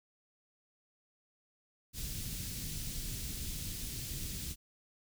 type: band-stop noise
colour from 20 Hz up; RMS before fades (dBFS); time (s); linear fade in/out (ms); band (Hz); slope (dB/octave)
pink; -40; 1.93-4.56; 50; 190 to 4000; 12
effects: none